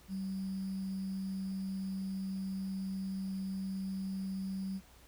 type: tone with sample-and-hold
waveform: sine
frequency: 191.6 Hz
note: G3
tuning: 39 cents flat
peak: -35 dBFS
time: 0.08-4.81 s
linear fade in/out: 50 ms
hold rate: 4900 Hz
effects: added 60 Hz sine -60 dBFS peak until 5.07 s + pink hiss -61 dBFS RMS until 5.07 s